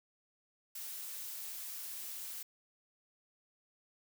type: noise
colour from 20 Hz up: blue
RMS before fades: -44 dBFS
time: 0.75-2.43 s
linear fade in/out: 5 ms
effects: none